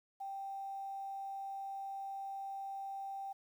sine tone with quantisation, 784 Hz, G5, in tune, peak -40 dBFS, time 0.2-3.33 s, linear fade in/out 10 ms, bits 11, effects none

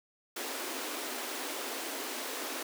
pink high-pass noise, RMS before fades -38 dBFS, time 0.36-2.63 s, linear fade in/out 5 ms, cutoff 250 Hz, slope 96 dB/octave, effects none

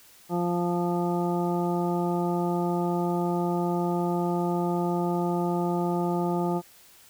harmonic tone, 174.61 Hz, F3, in tune, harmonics 1 / 2 / 3 / 4 / 5 / 7, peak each -27 / -28 / -36 / -33 / -33 / -39 dBFS, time 0.29-6.62 s, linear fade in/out 50 ms, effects white hiss -54 dBFS RMS until 7.09 s

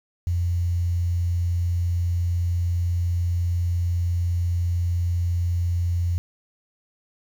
sine tone with quantisation, 87.1 Hz, F2, 4 cents flat, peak -20 dBFS, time 0.27-6.18 s, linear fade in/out 0 ms, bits 8, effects none

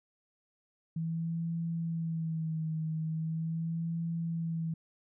sine tone with vibrato, 162.5 Hz, E3, 24 cents flat, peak -31 dBFS, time 0.96-4.74 s, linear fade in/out 5 ms, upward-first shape sine, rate 0.4 Hz, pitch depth 45 cents each way, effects none

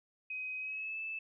sine tone with pitch glide, 2520 to 2627 Hz, D#7 to E7, +21 to -7 cents, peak -37 dBFS, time 0.3-1.19 s, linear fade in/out 5 ms, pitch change +72 cents, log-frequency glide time 0.58-0.99 s, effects none

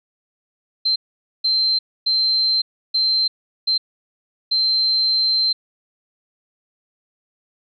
sine tone bursts at uneven times, 4120 Hz, C8, 28 cents flat, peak -15 dBFS, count 6, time 0.85-0.96 / 1.44-1.79 / 2.06-2.62 / 2.94-3.28 / 3.67-3.78 / 4.51-5.53 s, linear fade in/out 10 ms, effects none

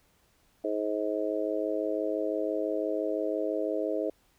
harmonic tone, 105.9 Hz, G#2, 34 cents sharp, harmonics 3 / 4 / 5 / 6, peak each -33 / -33 / -33 / -33 dBFS, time 0.64-4.1 s, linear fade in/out 5 ms, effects pink hiss -67 dBFS RMS until 4.38 s

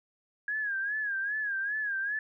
sine tone with vibrato, 1648 Hz, G#6, 14 cents flat, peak -29 dBFS, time 0.48-2.19 s, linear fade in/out 2 ms, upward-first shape sine, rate 2.5 Hz, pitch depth 94 cents each way, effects none

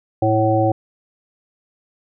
harmonic tone with a mistuned harmonic, 110 Hz, A2, in tune, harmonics 1 / 3 / 5 / 7, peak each -19 / -19 / -19 / -19 dBFS, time 0.22-0.72 s, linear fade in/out 5 ms, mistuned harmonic 7, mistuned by -28 cents, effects none

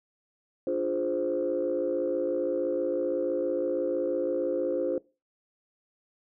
sine chord, D half-diminished seventh, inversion none, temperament equal, 293.7 / 349.2 / 415.3 / 523.3 Hz, D4 / F4 / Ab4 / C5, 0 / 0 / 0 / 0 cents, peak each -33 / -30 / -34 / -28 dBFS, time 0.67-4.98 s, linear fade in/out 2 ms, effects noise-tail reverb RT60 0.3 s tail -22 dB re dry + tanh soft clip ceiling -18 dBFS

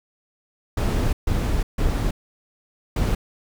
brown noise bursts at uneven times, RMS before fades -21 dBFS, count 4, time 0.77-1.13 / 1.27-1.63 / 1.78-2.11 / 2.96-3.15 s, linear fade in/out 5 ms, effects none

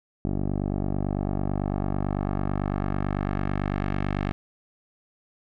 10% pulse tone with low-pass filter sweep, 49.01 Hz, G1, in tune, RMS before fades -27 dBFS, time 0.25-4.32 s, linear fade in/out 0 ms, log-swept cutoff 470 to 2400 Hz, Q 1.1, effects none

